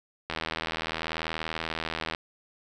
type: click train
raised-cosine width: 0.3 ms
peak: -14 dBFS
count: 150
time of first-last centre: 0.3-2.149 s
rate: 80.6 Hz
effects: none